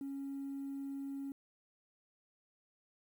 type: tone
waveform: triangle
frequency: 275.7 Hz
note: C#4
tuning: 9 cents flat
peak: -36 dBFS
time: 0.01-1.32 s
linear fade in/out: 2 ms
effects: tanh soft clip ceiling -36 dBFS + 11-bit